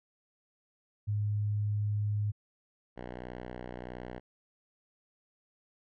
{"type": "tone pair in turn", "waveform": ["sine", "5% pulse"], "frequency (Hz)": [104.2, 61.51], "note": ["G#2", "B1"], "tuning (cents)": [6, -6], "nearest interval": "major sixth", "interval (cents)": 912, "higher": "first", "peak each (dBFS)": [-28, -29], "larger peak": "first", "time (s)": [[1.07, 2.32], [2.96, 4.2]], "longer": "first", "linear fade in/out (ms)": 20, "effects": ["low-pass 2000 Hz 12 dB/octave"]}